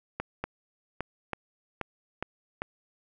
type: two click trains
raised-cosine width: 0.5 ms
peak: -16 / -16 dBFS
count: 3 / 4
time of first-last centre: 0.44-2.226 / 0.2-2.619 s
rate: 1.12 / 1.24 Hz
effects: none